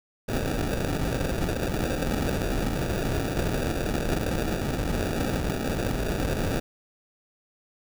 pink noise with sample-and-hold, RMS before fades -27 dBFS, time 0.28-6.6 s, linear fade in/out 10 ms, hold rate 1050 Hz, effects none

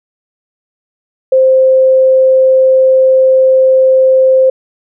sine tone, 523.3 Hz, C5, in tune, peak -4 dBFS, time 1.32-4.5 s, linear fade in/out 5 ms, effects none

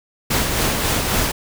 pink noise with tremolo, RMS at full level -18 dBFS, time 0.3-1.32 s, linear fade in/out 10 ms, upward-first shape sine, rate 3.7 Hz, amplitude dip 35%, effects none

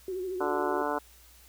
sine tone with vibrato, 370.5 Hz, F#4, 2 cents sharp, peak -31 dBFS, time 0.08-0.82 s, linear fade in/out 2 ms, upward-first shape sine, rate 13 Hz, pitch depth 60 cents each way
harmonic tone, 146.83 Hz, D3, in tune, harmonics 2 / 3 / 4 / 5 / 6 / 7 / 8 / 9 / 10, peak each -36 / -35 / -35 / -36 / -35 / -35 / -42 / -39 / -39 dBFS, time 0.4-0.99 s, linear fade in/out 10 ms
effects added 60 Hz sine -57 dBFS peak until 1.48 s + white hiss -57 dBFS RMS until 1.48 s

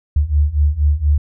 sine beating tone pair, 71.5 / 75.7 Hz, D2 / D#2, -46 / -47 cents, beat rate 4.2 Hz, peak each -16 / -14 dBFS, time 0.16-1.18 s, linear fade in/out 5 ms, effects none

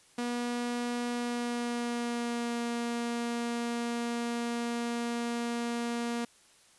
sawtooth tone with pitch glide, 241.2 to 236.2 Hz, B3 to A#3, -41 to +23 cents, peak -27 dBFS, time 0.18-6.25 s, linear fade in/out 5 ms, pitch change -36 cents, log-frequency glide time 1.1-2.6 s, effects white hiss -61 dBFS RMS until 6.78 s + resampled to 24000 Hz

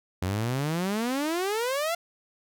sawtooth exponential sweep, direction up, 88.4 to 698.5 Hz, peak -22 dBFS, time 0.22-1.95 s, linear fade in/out 5 ms, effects none

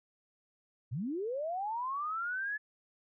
sine linear sweep, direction up, 99.6 to 1729 Hz, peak -33 dBFS, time 0.91-2.58 s, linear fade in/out 20 ms, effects none

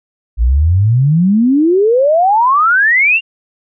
sine exponential sweep, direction up, 54 to 2844 Hz, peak -7 dBFS, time 0.37-3.21 s, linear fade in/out 50 ms, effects none

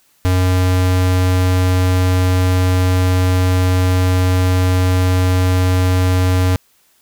square tone, 91.8 Hz, F#2, 13 cents flat, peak -12 dBFS, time 0.25-6.56 s, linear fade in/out 0 ms, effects white hiss -56 dBFS RMS until 7.01 s

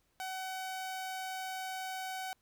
sawtooth tone, 754 Hz, F#5, 32 cents sharp, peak -34 dBFS, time 0.2-2.33 s, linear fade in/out 0 ms, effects pink hiss -75 dBFS RMS until 2.41 s

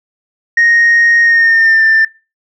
sine tone with pitch glide, 1864.7 to 1783.6 Hz, A#6 to A6, 0 to +23 cents, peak -4 dBFS, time 0.57-2.05 s, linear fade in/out 5 ms, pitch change -77 cents, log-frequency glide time 1.22-1.84 s, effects noise-tail reverb RT60 0.3 s tail -25 dB re dry + tanh soft clip ceiling -3 dBFS

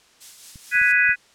violet noise with tremolo, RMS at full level -31 dBFS, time 0.2-0.93 s, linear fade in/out 20 ms, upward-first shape triangle, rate 4.5 Hz, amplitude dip 50%
clicks, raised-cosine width 5 ms, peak -31 / -39 / -31 / -40 / -30 dBFS, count 5, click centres 0.558 / 0.753 / 0.816 / 0.935 / 1.093 s
sine chord, G# minor seventh, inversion third, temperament equal, 1480 / 1661.2 / 1975.5 / 2489 Hz, F#6 / G#6 / B6 / D#7, 0 / 0 / 0 / 0 cents, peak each -20 dBFS, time 0.71-1.16 s, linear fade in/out 50 ms
effects white hiss -55 dBFS RMS until 1.34 s + low-pass 7000 Hz 12 dB/octave

